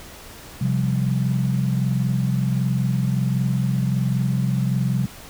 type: chord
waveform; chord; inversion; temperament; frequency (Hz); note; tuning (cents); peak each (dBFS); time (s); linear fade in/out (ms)
sine; C suspended fourth; none; equal; 130.81 / 174.61 / 196; C3 / F3 / G3; 0 / 0 / 0; -20 / -25 / -25; 0.61-5.06; 5
effects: pink hiss -41 dBFS RMS until 5.29 s